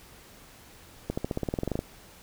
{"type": "accelerating click train", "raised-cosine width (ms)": 2, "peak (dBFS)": -15, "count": 14, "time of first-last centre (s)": [1.1, 1.791], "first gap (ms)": 75, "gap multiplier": 0.94, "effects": ["pink hiss -52 dBFS RMS until 2.22 s"]}